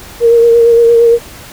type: tone with vibrato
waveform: sine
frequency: 466.2 Hz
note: A#4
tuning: in tune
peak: -3 dBFS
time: 0.2-1.19 s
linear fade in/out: 50 ms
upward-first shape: sine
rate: 8.7 Hz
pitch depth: 23 cents each way
effects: pink hiss -32 dBFS RMS until 1.52 s